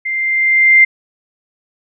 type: tone with level ramp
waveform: sine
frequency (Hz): 2093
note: C7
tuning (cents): 0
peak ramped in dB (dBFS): -17 to -3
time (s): 0.05-0.85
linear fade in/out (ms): 10
effects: none